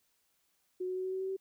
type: tone with pitch steps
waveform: sine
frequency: 366.7 / 369.5 / 372.2 / 375.1 / 377.9 / 380.7 / 383.6 Hz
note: F#4 / F#4 / F#4 / F#4 / F#4 / F#4 / G4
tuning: -15 / -2 / +10 / +24 / +37 / +49 / -37 cents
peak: -33 dBFS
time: 0.8-1.367 s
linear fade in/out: 10 ms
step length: 81 ms
effects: white hiss -75 dBFS RMS until 1.4 s